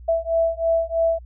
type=beating tone pair; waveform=sine; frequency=659.3 / 662.4 Hz; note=E5 / E5; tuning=0 / +8 cents; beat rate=3.1 Hz; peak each=-21 dBFS; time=0.08-1.19 s; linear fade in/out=10 ms; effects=added 60 Hz sine -38 dBFS peak until 1.25 s